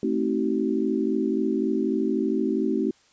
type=chord; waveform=sine; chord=A diminished seventh; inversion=none; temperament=just; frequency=220 / 264 / 316.8 / 380.2 Hz; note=A3 / C4 / Eb4 / Gb4; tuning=0 / +16 / +31 / +47 cents; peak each=-27 dBFS; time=0.03-2.91 s; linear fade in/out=2 ms; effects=white hiss -60 dBFS RMS until 3.12 s + resampled to 16000 Hz